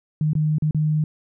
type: tone with dropouts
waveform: sine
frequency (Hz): 153.4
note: D#3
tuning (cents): -24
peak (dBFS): -17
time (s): 0.21-1.04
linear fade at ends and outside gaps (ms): 2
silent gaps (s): 0.333-0.352 / 0.584-0.622 / 0.71-0.746
effects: none